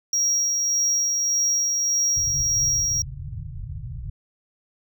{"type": "tone with tremolo", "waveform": "triangle", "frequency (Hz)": 5650, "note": "F8", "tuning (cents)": 19, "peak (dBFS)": -17, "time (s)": [0.13, 3.02], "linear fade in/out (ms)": 2, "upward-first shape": "sine", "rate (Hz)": 1.7, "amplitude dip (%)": 25}
{"type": "low-pass noise", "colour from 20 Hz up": "white", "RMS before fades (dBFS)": -33, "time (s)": [2.16, 4.1], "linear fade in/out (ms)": 5, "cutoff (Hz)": 150, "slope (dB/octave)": 96}
{"effects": []}